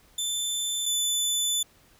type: tone pair in turn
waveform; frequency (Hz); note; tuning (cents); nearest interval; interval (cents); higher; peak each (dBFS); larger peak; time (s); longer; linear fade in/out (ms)
20% pulse; 3533 / 3505; A7 / A7; +6 / -7; unison; 13; first; -21 / -18; second; 0.18-0.86 / 0.86-1.63; second; 5
effects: pink hiss -59 dBFS RMS until 1.99 s